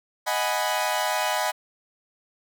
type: chord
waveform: sawtooth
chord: G# minor seventh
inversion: second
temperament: equal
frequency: 622.3 / 740 / 830.6 / 987.8 Hz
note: D#5 / F#5 / G#5 / B5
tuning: 0 / 0 / 0 / 0 cents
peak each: -25 dBFS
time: 0.26-1.52 s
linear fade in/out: 20 ms
effects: none